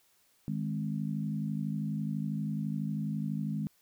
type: chord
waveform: sine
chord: Ab major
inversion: second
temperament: equal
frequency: 155.56 / 207.7 / 261.6 Hz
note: Eb3 / Ab3 / C4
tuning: 0 / 0 / 0 cents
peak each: -34 / -34 / -40 dBFS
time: 0.48-3.67 s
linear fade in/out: 0 ms
effects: white hiss -68 dBFS RMS until 3.81 s